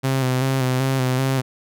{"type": "tone with vibrato", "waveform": "sawtooth", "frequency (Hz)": 130.81, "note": "C3", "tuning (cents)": 0, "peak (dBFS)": -14, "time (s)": [0.03, 1.42], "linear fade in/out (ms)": 20, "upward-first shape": "square", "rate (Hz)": 2.6, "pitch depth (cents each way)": 34, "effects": []}